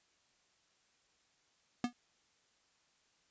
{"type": "tone with exponential decay", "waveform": "square", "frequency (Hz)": 242.7, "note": "B3", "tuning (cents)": -30, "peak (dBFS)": -28, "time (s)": [1.84, 1.93], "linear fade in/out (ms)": 2, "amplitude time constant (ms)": 19, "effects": ["white hiss -73 dBFS RMS until 3.3 s", "resampled to 16000 Hz"]}